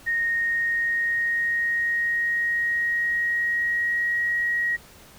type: tone with pitch glide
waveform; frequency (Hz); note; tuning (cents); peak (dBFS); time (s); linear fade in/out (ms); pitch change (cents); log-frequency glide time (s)
sine; 1857 to 1897.1; A#6 to A#6; -7 to +30; -21; 0.06-4.77; 20; +37; 0.29-4.2
effects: pink hiss -49 dBFS RMS until 5.18 s